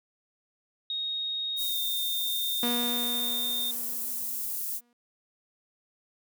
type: tone with pitch glide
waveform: sine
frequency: 3739 to 3641 Hz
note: A#7 to A#7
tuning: +4 to -41 cents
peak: -29 dBFS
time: 0.9-3.71 s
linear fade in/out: 2 ms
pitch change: -45 cents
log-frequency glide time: 1.63-1.79 s
type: high-pass noise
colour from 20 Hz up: white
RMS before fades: -33 dBFS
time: 1.56-4.81 s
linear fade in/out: 50 ms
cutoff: 11000 Hz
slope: 12 dB/octave
type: tone with exponential decay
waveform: sawtooth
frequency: 240 Hz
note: B3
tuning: 49 cents flat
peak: -23 dBFS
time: 2.63-4.93 s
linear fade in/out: 2 ms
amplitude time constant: 500 ms
effects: none